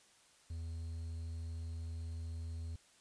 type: tone with quantisation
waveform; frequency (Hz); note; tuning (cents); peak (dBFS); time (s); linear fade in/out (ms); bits
triangle; 82.41; E2; 0; -38; 0.5-2.76; 5; 11
effects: white hiss -66 dBFS RMS until 3 s + resampled to 22050 Hz